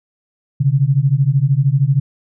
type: beating tone pair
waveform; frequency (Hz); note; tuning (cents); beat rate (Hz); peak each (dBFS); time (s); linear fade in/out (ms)
sine; 131.2 / 144.2; C3 / D3; +5 / -31; 13; -14; 0.6-2; 10
effects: none